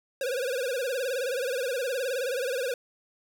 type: tone with vibrato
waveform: square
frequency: 513 Hz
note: C5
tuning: 34 cents flat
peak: -28 dBFS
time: 0.21-2.74 s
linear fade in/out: 2 ms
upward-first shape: sine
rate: 19 Hz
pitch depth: 130 cents each way
effects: none